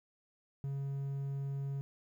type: tone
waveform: triangle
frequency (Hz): 138.4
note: C#3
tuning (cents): -2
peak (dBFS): -33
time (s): 0.64-1.81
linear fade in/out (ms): 0
effects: 12-bit